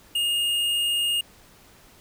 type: tone with tanh clipping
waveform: triangle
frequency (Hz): 2841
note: F7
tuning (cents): +29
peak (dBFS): -23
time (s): 0.15-1.21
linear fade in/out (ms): 5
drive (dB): 16
effects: pink hiss -53 dBFS RMS until 2 s